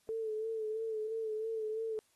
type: tone with vibrato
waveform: sine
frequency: 440 Hz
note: A4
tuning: in tune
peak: -34 dBFS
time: 0.09-1.99 s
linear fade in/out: 0 ms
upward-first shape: sine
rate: 3 Hz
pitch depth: 41 cents each way
effects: white hiss -72 dBFS RMS until 2.15 s + AAC 32 kbps